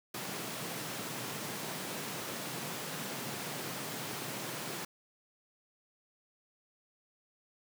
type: high-pass noise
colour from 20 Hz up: pink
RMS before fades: -40 dBFS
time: 0.14-4.85 s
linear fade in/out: 5 ms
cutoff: 120 Hz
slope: 48 dB/octave
effects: none